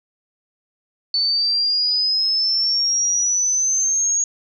sine exponential sweep, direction up, 4480 to 6645 Hz, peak -16 dBFS, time 1.14-4.24 s, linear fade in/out 2 ms, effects none

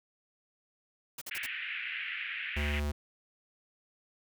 white noise bursts, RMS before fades -41 dBFS, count 4, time 1.18-1.464 s, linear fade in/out 5 ms, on 35 ms, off 48 ms
white band-pass noise, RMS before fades -38 dBFS, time 1.31-2.8 s, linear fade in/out 5 ms, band 1600 to 2800 Hz, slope 48 dB/octave
square tone, 73.42 Hz, D2, in tune, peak -31 dBFS, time 2.56-2.92 s, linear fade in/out 10 ms
effects none

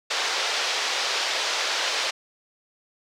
white band-pass noise, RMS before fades -26 dBFS, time 0.1-2.11 s, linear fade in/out 10 ms, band 440 to 5300 Hz, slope 24 dB/octave, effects none

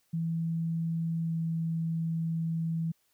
sine tone with pitch glide, 164.81 to 163.86 Hz, E3 to E3, 0 to -10 cents, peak -28 dBFS, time 0.13-2.92 s, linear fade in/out 10 ms, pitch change -10 cents, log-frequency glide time 1.23-1.33 s, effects white hiss -72 dBFS RMS until 3.13 s

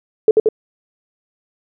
sine tone with echo, 435.4 Hz, A4, 18 cents flat, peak -5 dBFS, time 0.28-0.31 s, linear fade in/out 2 ms, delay 89 ms, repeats 2, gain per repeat -2 dB, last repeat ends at 0.488 s, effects none

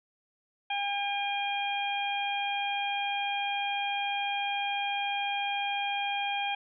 harmonic tone, 806 Hz, G5, 48 cents sharp, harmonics 1 / 2 / 3 / 4, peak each -31 / -41 / -34 / -36 dBFS, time 0.7-6.55 s, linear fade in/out 5 ms, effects none

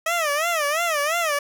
15% pulse tone with vibrato, 630 Hz, D#5, 21 cents sharp, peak -14 dBFS, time 0.06-1.39 s, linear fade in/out 5 ms, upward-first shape sine, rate 2.9 Hz, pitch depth 170 cents each way, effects none

